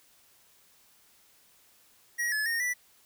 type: tone with pitch steps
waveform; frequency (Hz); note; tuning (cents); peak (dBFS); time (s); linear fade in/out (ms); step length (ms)
square; 1901 / 1715 / 1846 / 1968; A#6 / A6 / A#6 / B6; +33 / -45 / -17 / -7; -28; 2.18-2.74; 20; 140
effects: white hiss -62 dBFS RMS until 3.05 s